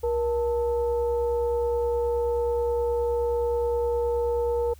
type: tone with frequency modulation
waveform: sine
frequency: 474.5 Hz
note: A#4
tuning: 31 cents sharp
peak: -22 dBFS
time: 0.03-4.74 s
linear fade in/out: 10 ms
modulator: 412 Hz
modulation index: 0.54
effects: added 72 Hz sine -47 dBFS peak until 4.79 s + white hiss -58 dBFS RMS until 4.79 s